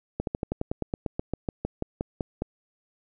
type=slowing click train; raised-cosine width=2 ms; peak=-14 dBFS; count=18; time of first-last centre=0.2-2.42 s; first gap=72 ms; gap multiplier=1.07; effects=none